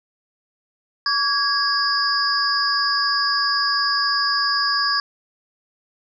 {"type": "tone cluster", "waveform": "sine", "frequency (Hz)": [1136, 1652, 4753, 5090], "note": ["C#6", "G#6", "D8", "D#8"], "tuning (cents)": [42, -10, 20, 39], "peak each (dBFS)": -23, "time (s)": [1.06, 5], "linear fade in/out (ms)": 2, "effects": []}